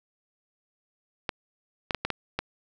clicks, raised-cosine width 0.3 ms, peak -11 dBFS, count 6, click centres 1.292 / 1.908 / 1.947 / 2.05 / 2.103 / 2.39 s, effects none

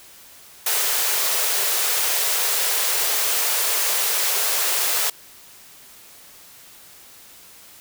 white high-pass noise, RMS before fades -21 dBFS, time 0.66-5.1 s, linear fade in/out 5 ms, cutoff 380 Hz, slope 96 dB/octave, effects white hiss -46 dBFS RMS until 7.8 s

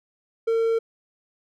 triangle tone, 454.7 Hz, A#4, 43 cents flat, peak -17 dBFS, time 0.47-0.79 s, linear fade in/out 10 ms, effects none

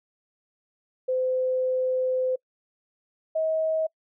sine tone pair in turn, 513 / 636.5 Hz, C5 / D#5, -34 / +39 cents, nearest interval major third, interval 373 cents, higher second, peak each -22 dBFS, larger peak neither, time 1.08-2.36 / 3.35-3.87 s, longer first, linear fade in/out 10 ms, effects noise-tail reverb RT60 0.1 s tail -26 dB re dry

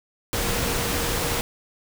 sine tone in noise, 472.5 Hz, A#4, 23 cents sharp, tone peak -33 dBFS, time 0.33-1.41 s, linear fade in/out 0 ms, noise pink, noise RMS -25 dBFS, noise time 0.33-1.41 s, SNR -11 dB, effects none

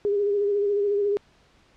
sine tone with vibrato, 406.8 Hz, G#4, 36 cents flat, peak -20 dBFS, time 0.05-1.17 s, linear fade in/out 0 ms, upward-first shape sine, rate 14 Hz, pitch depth 35 cents each way, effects pink hiss -59 dBFS RMS until 1.76 s + low-pass 5000 Hz 12 dB/octave

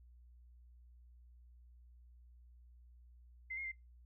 sine tone with pitch steps, 2071 / 2145 / 2088 Hz, C7 / C7 / C7, -18 / +42 / -4 cents, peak -40 dBFS, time 3.5-3.719 s, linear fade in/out 10 ms, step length 73 ms, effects noise-tail reverb RT60 0.2 s tail -23 dB re dry + added 60 Hz sine -58 dBFS peak until 4.05 s

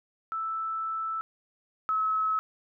sine tone pair in turn, 1318.5 / 1290.6 Hz, E6 / E6, 0 / -37 cents, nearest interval unison, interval 37 cents, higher first, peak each -29 / -24 dBFS, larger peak second, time 0.32-1.21 / 1.89-2.39 s, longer first, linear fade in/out 0 ms, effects none

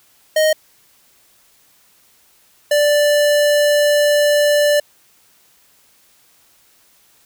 square tone pair in turn, 622.3 / 587.4 Hz, D#5 / D5, 0 / 0 cents, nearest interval minor second, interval 100 cents, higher first, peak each -12 dBFS, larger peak neither, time 0.36-0.53 / 2.71-4.8 s, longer second, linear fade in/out 5 ms, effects white hiss -54 dBFS RMS until 7.25 s

